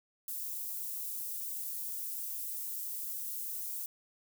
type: high-pass noise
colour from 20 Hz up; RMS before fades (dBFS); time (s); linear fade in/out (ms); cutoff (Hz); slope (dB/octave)
white; -39; 0.28-3.86; 2; 12000; 12
effects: none